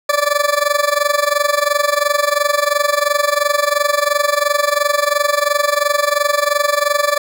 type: tone with amplitude modulation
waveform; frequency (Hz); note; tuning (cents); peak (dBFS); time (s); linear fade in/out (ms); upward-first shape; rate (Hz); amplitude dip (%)
20% pulse; 582; D5; -16; -5; 0.09-7.18; 5; sine; 22.9; 85
effects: none